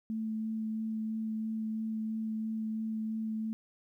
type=tone with vibrato; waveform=sine; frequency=220 Hz; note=A3; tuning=in tune; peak=-32 dBFS; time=0.1-3.53 s; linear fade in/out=0 ms; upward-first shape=sine; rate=3 Hz; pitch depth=10 cents each way; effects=12-bit